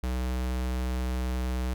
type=tone; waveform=square; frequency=62.9 Hz; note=B1; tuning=32 cents sharp; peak=-28 dBFS; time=0.03-1.74 s; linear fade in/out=5 ms; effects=none